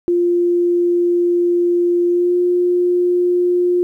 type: tone with pitch glide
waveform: sine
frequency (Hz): 349.2 to 355.1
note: F4 to F4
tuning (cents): 0 to +29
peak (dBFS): -12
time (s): 0.08-3.83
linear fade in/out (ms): 0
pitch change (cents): +29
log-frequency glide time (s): 2.07-2.36
effects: 9-bit